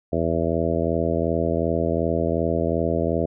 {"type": "harmonic tone", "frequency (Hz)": 82.7, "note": "E2", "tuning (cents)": 6, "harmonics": [1, 2, 3, 4, 5, 6, 7, 8], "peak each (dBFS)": [-28, -28, -28, -28, -28, -28, -28, -28], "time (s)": [0.12, 3.26], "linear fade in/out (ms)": 10, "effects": []}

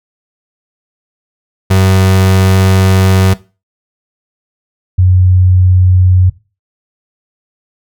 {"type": "tone pair in turn", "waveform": ["35% pulse", "sine"], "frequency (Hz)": [94.8, 91.73], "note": ["F#2", "F#2"], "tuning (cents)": [43, -14], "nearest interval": "minor second", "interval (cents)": 57, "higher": "first", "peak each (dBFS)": -4, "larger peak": "neither", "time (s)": [[1.7, 3.34], [4.98, 6.3]], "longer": "first", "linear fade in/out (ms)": 10, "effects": ["noise-tail reverb RT60 0.3 s tail -18 dB re dry"]}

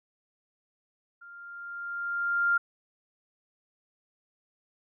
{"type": "tone with level ramp", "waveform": "sine", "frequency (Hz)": 1396.9, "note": "F6", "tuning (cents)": 0, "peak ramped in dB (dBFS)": [-46, -20], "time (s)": [1.21, 2.58], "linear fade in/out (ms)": 10, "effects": []}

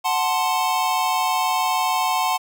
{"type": "chord", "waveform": "square", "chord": "F# diminished", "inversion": "none", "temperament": "equal", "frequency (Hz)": [740, 880, 1046.5], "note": ["F#5", "A5", "C6"], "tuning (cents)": [0, 0, 0], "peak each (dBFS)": -24, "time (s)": [0.04, 2.38], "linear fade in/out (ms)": 20, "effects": []}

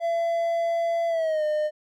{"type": "tone with pitch glide", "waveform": "triangle", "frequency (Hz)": [674, 607.4], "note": ["E5", "D#5"], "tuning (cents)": [38, -42], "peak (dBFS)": -20, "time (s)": [0, 1.71], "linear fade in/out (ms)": 50, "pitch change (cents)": -180, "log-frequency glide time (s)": [1.08, 1.44], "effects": []}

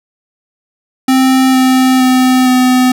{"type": "tone with pitch steps", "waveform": "square", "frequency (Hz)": [261.6, 258.9, 256.2, 253.6], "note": ["C4", "C4", "C4", "B3"], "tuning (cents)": [0, -18, -36, 46], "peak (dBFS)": -7, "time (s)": [1.08, 2.92], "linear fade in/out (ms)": 5, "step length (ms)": 460, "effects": []}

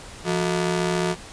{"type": "ring-modulated tone", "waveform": "sawtooth", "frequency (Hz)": 268.6, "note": "C4", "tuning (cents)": 46, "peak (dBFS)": -14, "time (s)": [0.24, 1.16], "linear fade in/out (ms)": 50, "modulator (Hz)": 97.1, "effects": ["pink hiss -41 dBFS RMS until 1.32 s", "resampled to 22050 Hz"]}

